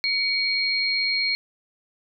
sine tone pair together, 2246 / 4237 Hz, C#7 / C8, +22 / +21 cents, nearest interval major seventh, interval 1099 cents, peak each -24 / -23 dBFS, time 0.04-1.35 s, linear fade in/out 0 ms, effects none

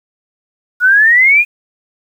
sine exponential sweep, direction up, 1439 to 2489 Hz, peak -5 dBFS, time 0.8-1.45 s, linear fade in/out 50 ms, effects 7-bit

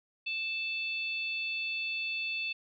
harmonic tone, 880 Hz, A5, in tune, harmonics 3 / 4 / 5, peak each -32 / -41 / -43 dBFS, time 0.26-2.53 s, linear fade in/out 10 ms, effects MP3 64 kbps

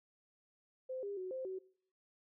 sine tone with pitch steps, 517 / 402.8 / 370.9 / 521 / 376.7 Hz, C5 / G4 / F#4 / C5 / F#4, -21 / +47 / +4 / -7 / +31 cents, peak -39 dBFS, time 0.89-1.59 s, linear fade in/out 10 ms, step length 140 ms, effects noise-tail reverb RT60 0.6 s tail -22 dB re dry

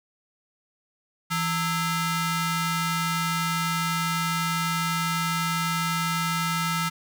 sawtooth ring-modulated tone, 740 Hz, F#5, in tune, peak -17 dBFS, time 1.3-6.9 s, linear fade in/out 20 ms, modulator 574 Hz, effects none

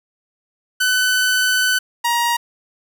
sawtooth tone pair in turn, 1505 / 945.6 Hz, F#6 / A#5, +29 / +24 cents, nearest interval minor sixth, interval 805 cents, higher first, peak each -11 / -12 dBFS, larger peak first, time 0.8-1.79 / 2.04-2.37 s, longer first, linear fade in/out 10 ms, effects none

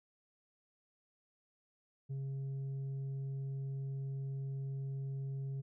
triangle tone with tanh clipping, 136.1 Hz, C#3, 31 cents flat, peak -38 dBFS, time 2.09-5.62 s, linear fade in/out 20 ms, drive 8 dB, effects none

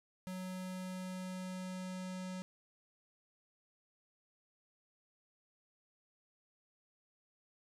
square tone with low-pass filter sweep, 185 Hz, F#3, in tune, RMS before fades -43 dBFS, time 0.27-2.42 s, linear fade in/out 0 ms, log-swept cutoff 12000 to 7900 Hz, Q 1.3, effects none

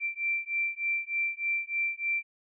sine beating tone pair, 2349 / 2352.3 Hz, D7 / D7, 0 / +2 cents, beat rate 3.3 Hz, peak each -31 dBFS, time 0-2.23 s, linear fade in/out 50 ms, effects none

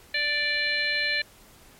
harmonic tone, 587.3 Hz, D5, in tune, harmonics 1 / 3 / 4 / 5 / 6 / 7, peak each -38 / -27 / -28 / -35 / -38 / -29 dBFS, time 0.14-1.22 s, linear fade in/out 5 ms, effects pink hiss -53 dBFS RMS until 1.79 s + MP3 64 kbps

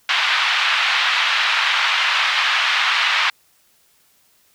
white band-pass noise, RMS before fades -18 dBFS, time 0.09-3.3 s, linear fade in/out 2 ms, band 970 to 3400 Hz, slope 24 dB/octave, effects white hiss -58 dBFS RMS until 4.54 s

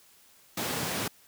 pink high-pass noise, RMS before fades -32 dBFS, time 0.57-1.08 s, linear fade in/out 5 ms, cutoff 110 Hz, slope 24 dB/octave, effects white hiss -59 dBFS RMS until 1.27 s

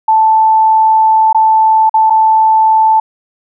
sine tone with dropouts, 879 Hz, A5, 2 cents flat, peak -5 dBFS, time 0.08-3 s, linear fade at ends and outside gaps 5 ms, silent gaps 1.329-1.346 / 1.895-1.94 / 2.099-2.104 s, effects none

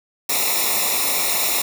white noise with comb filter, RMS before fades -20 dBFS, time 0.29-1.62 s, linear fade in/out 5 ms, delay 0.64 ms, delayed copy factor -0.9, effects none

